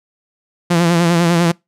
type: tone with vibrato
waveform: sawtooth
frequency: 170.7 Hz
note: F3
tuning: 39 cents flat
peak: -7 dBFS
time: 0.7-1.52 s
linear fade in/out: 10 ms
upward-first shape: sine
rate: 10 Hz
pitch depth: 53 cents each way
effects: noise-tail reverb RT60 0.2 s tail -25 dB re dry + low-pass 10000 Hz 12 dB/octave